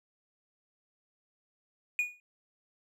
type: tone with exponential decay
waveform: triangle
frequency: 2453 Hz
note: D#7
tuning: 25 cents flat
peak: -22 dBFS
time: 1.99-2.2 s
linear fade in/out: 1 ms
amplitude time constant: 44 ms
effects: none